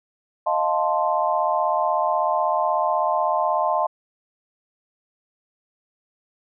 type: chord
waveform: sine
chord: F dominant seventh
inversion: third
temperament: equal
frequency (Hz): 622.3 / 698.5 / 880 / 1046.5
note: Eb5 / F5 / A5 / C6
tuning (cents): 0 / 0 / 0 / 0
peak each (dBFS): -24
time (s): 0.46-3.87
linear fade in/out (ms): 10
effects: none